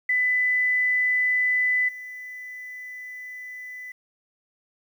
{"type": "tone with level steps", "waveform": "sine", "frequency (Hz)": 1999, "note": "B6", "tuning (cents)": 20, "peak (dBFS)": [-19, -35], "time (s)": [0.09, 3.92], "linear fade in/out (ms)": 5, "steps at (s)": 1.88, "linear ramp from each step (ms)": 10, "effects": ["9-bit"]}